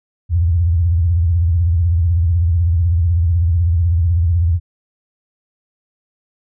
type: tone with vibrato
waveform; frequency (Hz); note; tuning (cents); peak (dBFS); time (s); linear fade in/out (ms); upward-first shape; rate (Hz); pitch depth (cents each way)
sine; 84.9; F2; -48; -11; 0.29-4.6; 50; sine; 16; 140
effects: none